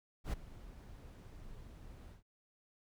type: noise with ADSR envelope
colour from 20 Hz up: brown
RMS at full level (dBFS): -33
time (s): 0.24-2.23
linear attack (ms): 90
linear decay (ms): 11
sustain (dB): -19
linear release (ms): 120
effects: none